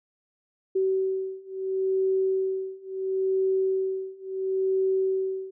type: beating tone pair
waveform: sine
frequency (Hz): 380.6 / 381.33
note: F#4 / G4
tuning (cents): +49 / -48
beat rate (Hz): 0.73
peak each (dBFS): -27 / -26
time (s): 0.75-5.51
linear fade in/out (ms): 10
effects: none